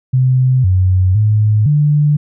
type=tone with pitch steps; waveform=sine; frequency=128.8 / 92.7 / 106.6 / 148 Hz; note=C3 / F#2 / G#2 / D3; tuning=-27 / +4 / +46 / +14 cents; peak=-8 dBFS; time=0.13-2.17 s; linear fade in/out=10 ms; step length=510 ms; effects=none